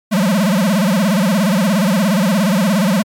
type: tone with vibrato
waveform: square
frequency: 196 Hz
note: G3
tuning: in tune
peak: -12 dBFS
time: 0.11-3.03 s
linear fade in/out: 20 ms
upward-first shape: sine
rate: 17 Hz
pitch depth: 220 cents each way
effects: MP3 96 kbps